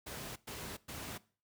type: noise bursts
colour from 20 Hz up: pink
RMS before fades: -44 dBFS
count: 3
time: 0.06-1.18 s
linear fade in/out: 10 ms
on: 300 ms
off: 110 ms
effects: noise-tail reverb RT60 0.4 s tail -20 dB re dry + high-pass 60 Hz 12 dB/octave